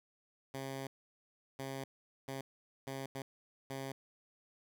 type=tone bursts at uneven times; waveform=10% pulse; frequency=135 Hz; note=C#3; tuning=45 cents flat; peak=-32 dBFS; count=6; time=0.54-0.87 / 1.59-1.84 / 2.28-2.41 / 2.87-3.06 / 3.15-3.22 / 3.7-3.92 s; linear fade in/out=2 ms; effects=none